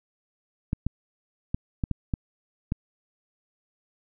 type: clicks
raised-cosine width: 5 ms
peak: -13 dBFS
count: 7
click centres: 0.731 / 0.866 / 1.545 / 1.838 / 1.913 / 2.138 / 2.721 s
effects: none